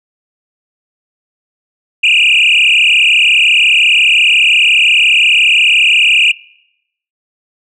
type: tone with frequency modulation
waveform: sine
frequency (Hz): 2637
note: E7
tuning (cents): 0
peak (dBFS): -4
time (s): 2.03-6.32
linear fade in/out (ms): 10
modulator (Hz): 34.3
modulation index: 7.5
effects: noise-tail reverb RT60 0.8 s tail -24 dB re dry + tanh soft clip ceiling -3 dBFS